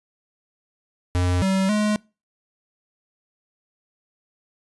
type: tone with pitch steps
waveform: square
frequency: 89.6 / 191.4 / 211 Hz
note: F2 / G3 / G#3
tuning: +45 / -41 / +28 cents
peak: -19 dBFS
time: 1.15-1.96 s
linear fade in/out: 0 ms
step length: 270 ms
effects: noise-tail reverb RT60 0.3 s tail -25 dB re dry + resampled to 24000 Hz